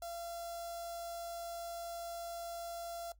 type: tone with notch filter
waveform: sawtooth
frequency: 683 Hz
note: F5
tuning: 39 cents flat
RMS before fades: -44 dBFS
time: 0.02-3.12 s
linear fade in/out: 2 ms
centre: 2300 Hz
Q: 0.57
effects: noise-tail reverb RT60 0.1 s tail -17 dB re dry + added 50 Hz sine -61 dBFS peak until 3.19 s